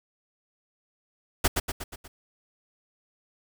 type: noise with echo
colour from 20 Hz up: pink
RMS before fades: -20 dBFS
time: 1.44-1.48 s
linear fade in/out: 10 ms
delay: 120 ms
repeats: 5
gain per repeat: -5 dB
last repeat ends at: 2.08 s
effects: none